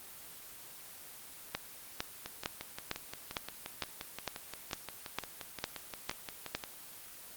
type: two click trains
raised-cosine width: 0.2 ms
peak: -15 / -22 dBFS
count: 12 / 26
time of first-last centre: 1.55-6.55 / 2.26-6.638 s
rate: 2.2 / 5.71 Hz
effects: white hiss -50 dBFS RMS until 7.36 s + Opus 24 kbps